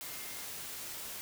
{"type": "tone in noise", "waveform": "sine", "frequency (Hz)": 2111, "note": "C7", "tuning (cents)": 15, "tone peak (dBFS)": -54, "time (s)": [0.02, 0.44], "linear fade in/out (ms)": 0, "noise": "white", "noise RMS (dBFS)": -43, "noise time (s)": [0.01, 1.21], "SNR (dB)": -14, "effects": []}